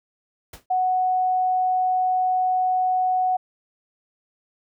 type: noise with exponential decay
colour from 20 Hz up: pink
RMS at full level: -35 dBFS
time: 0.53-0.66 s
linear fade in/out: 5 ms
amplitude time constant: 27 ms
type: tone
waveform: sine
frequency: 740 Hz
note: F#5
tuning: in tune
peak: -18 dBFS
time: 0.7-3.37 s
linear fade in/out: 10 ms
effects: none